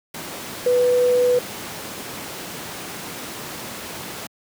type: tone in noise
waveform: sine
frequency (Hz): 494.1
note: B4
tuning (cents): +1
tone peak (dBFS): -14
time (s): 0.66-1.39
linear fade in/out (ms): 5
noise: pink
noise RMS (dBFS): -32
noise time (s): 0.14-4.27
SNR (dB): +15
effects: high-pass 150 Hz 12 dB/octave